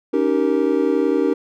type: chord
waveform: triangle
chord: Eb dominant seventh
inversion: third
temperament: just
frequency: 280 / 311.1 / 388.9 / 466.7 Hz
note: Db4 / Eb4 / G4 / Bb4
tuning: +18 / 0 / -14 / +2 cents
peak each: -19 dBFS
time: 0.13-1.34 s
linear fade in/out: 10 ms
effects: none